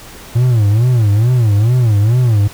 triangle tone with vibrato, 113.4 Hz, A#2, 47 cents flat, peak -6 dBFS, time 0.35-2.48 s, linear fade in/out 10 ms, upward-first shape sine, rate 2.3 Hz, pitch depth 200 cents each way, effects pink hiss -35 dBFS RMS until 2.53 s

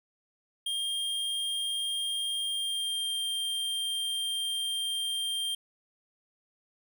square tone with pitch glide, 3211 to 3181 Hz, G7 to G7, +41 to +25 cents, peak -30 dBFS, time 0.66-5.55 s, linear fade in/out 5 ms, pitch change -16 cents, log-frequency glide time 2.33-3.21 s, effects none

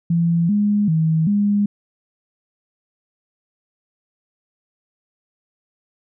sine tone with pitch steps, 168.7 / 206.5 / 159.9 / 204.4 Hz, E3 / G#3 / D#3 / G#3, +40 / -10 / +48 / -27 cents, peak -14 dBFS, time 0.1-1.66 s, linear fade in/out 5 ms, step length 390 ms, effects none

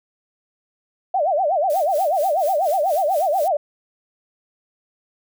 sine tone with vibrato, 673 Hz, E5, 36 cents sharp, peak -16 dBFS, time 1.14-3.57 s, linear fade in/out 5 ms, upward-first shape sine, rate 8.2 Hz, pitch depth 270 cents each way
blue noise with tremolo, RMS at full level -35 dBFS, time 1.7-3.48 s, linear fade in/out 0 ms, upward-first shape sine, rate 4.2 Hz, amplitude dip 80%
effects none

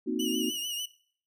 sine chord, C half-diminished seventh, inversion third, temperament equal, 233.1 / 261.6 / 311.1 / 370 Hz, Bb3 / C4 / Eb4 / Gb4, 0 / 0 / 0 / 0 cents, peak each -33 dBFS, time 0.06-0.51 s, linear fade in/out 20 ms
sawtooth tone with vibrato, 2906 Hz, F#7, 32 cents flat, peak -29 dBFS, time 0.19-0.86 s, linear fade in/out 10 ms, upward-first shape triangle, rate 6.7 Hz, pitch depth 70 cents each way
effects noise-tail reverb RT60 0.5 s tail -18 dB re dry

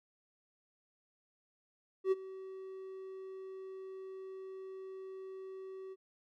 triangle tone with ADSR envelope, 380.8 Hz, F#4, 50 cents sharp, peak -23 dBFS, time 2.04-5.96 s, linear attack 77 ms, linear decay 27 ms, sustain -19 dB, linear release 38 ms, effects none

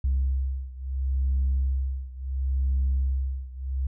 sine beating tone pair, 66.1 / 66.82 Hz, C2 / C2, +18 / +37 cents, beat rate 0.72 Hz, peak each -24 / -26 dBFS, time 0.04-3.87 s, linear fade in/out 5 ms, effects tanh soft clip ceiling -18 dBFS

